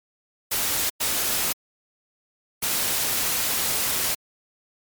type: noise bursts at uneven times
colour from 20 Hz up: white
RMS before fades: -24 dBFS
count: 3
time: 0.51-0.9 / 1-1.53 / 2.62-4.15 s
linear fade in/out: 10 ms
effects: MP3 96 kbps